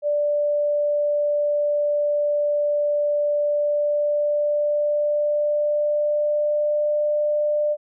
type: tone with pitch glide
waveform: sine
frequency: 587.3 to 595.8 Hz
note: D5 to D5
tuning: 0 to +25 cents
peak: -18 dBFS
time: 0.02-7.77 s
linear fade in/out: 50 ms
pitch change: +25 cents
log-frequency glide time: 3.34-6.97 s
effects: none